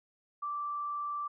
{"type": "tone with frequency modulation", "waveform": "sine", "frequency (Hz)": 1170, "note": "D6", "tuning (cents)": -7, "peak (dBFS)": -33, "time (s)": [0.42, 1.28], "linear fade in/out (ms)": 10, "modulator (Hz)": 34.4, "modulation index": 0.21, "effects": []}